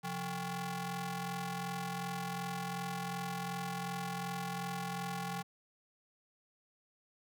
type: ring-modulated tone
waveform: sawtooth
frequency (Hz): 311.1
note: D#4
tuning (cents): 0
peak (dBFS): -30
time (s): 0.03-5.43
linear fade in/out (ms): 20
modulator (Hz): 488
effects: none